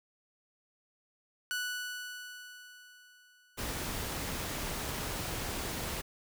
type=tone with exponential decay; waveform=sawtooth; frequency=1480 Hz; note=F#6; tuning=in tune; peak=-28 dBFS; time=1.51-4.04 s; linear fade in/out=0 ms; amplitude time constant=550 ms
type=noise; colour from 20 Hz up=pink; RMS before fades=-37 dBFS; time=3.57-6.02 s; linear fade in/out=20 ms
effects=none

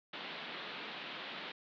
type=band-pass noise; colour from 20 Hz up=white; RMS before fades=-45 dBFS; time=0.13-1.52 s; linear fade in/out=5 ms; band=150 to 3900 Hz; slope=48 dB/octave; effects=none

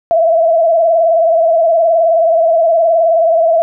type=tone with vibrato; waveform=sine; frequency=662 Hz; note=E5; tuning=7 cents sharp; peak=-7 dBFS; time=0.11-3.62 s; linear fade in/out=0 ms; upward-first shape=sine; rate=19 Hz; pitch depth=64 cents each way; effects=none

